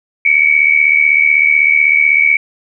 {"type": "tone pair together", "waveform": "sine", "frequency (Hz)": [2225, 2301], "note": ["C#7", "D7"], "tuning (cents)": [6, -36], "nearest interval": "minor second", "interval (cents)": 58, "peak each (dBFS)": -10, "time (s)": [0.25, 2.37], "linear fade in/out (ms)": 5, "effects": []}